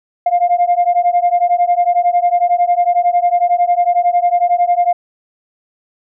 sine beating tone pair, 698.5 / 709.5 Hz, F5 / F5, 0 / +27 cents, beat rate 11 Hz, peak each -12 dBFS, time 0.26-4.93 s, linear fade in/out 5 ms, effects tanh soft clip ceiling -5 dBFS

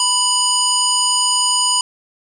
harmonic tone with a mistuned harmonic, 987 Hz, B5, 1 cent flat, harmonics 1 / 3 / 5 / 7 / 9, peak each -20 / -20 / -20 / -20 / -20 dBFS, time 0-1.81 s, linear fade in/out 2 ms, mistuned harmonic 9, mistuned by -19 cents, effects 7-bit

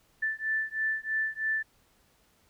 sine beating tone pair, 1760 / 1763.1 Hz, A6 / A6, 0 / +3 cents, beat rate 3.1 Hz, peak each -31 dBFS, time 0.22-1.63 s, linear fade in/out 10 ms, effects pink hiss -66 dBFS RMS until 2.49 s

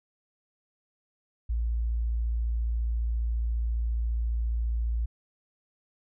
sine tone, 57.3 Hz, A#1, 29 cents flat, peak -25 dBFS, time 1.49-5.06 s, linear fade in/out 10 ms, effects none

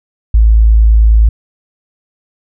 sine tone, 54.7 Hz, A1, 9 cents flat, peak -3 dBFS, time 0.34-1.29 s, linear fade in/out 5 ms, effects none

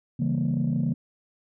sine chord, C# diminished seventh, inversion none, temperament equal, 138.59 / 164.81 / 196 / 233.1 Hz, C#3 / E3 / G3 / Bb3, 0 / 0 / 0 / 0 cents, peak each -26 / -26 / -31 / -26 dBFS, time 0.19-0.94 s, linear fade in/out 10 ms, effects tanh soft clip ceiling -17 dBFS

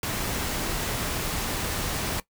pink noise, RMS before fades -29 dBFS, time 0.03-2.2 s, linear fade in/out 2 ms, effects noise-tail reverb RT60 0.1 s tail -18 dB re dry

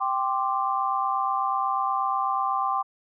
sine chord, G suspended fourth, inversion none, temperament equal, 784 / 1046.5 / 1174.7 Hz, G5 / C6 / D6, 0 / 0 / 0 cents, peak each -27 dBFS, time 0-2.83 s, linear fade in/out 20 ms, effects none

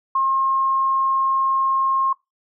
sine tone, 1071 Hz, C6, 40 cents sharp, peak -16 dBFS, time 0.15-2.13 s, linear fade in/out 5 ms, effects noise-tail reverb RT60 0.2 s tail -23 dB re dry

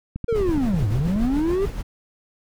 click train, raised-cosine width 5 ms, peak -16 dBFS, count 13, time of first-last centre 0.16-1.16 s, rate 12 Hz
triangle linear two-way sweep, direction down then up, 480.2 to 92.5 to 409.6 Hz, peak -17 dBFS, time 0.28-1.66 s, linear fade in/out 10 ms, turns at 0.88 s
brown noise with tremolo, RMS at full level -26 dBFS, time 0.34-1.83 s, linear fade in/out 20 ms, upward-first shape sine, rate 7 Hz, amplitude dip 45%
effects none

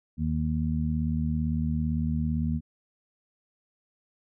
harmonic tone, 77.78 Hz, D#2, in tune, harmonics 1 / 2 / 3, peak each -29 / -29 / -29 dBFS, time 0.17-2.61 s, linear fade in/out 50 ms, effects none

